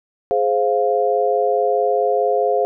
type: chord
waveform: sine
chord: F minor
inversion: first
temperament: just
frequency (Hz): 419.1 / 523.8 / 698.5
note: Ab4 / C5 / F5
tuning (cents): +16 / +2 / 0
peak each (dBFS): -19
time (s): 0.31-2.65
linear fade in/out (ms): 0
effects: none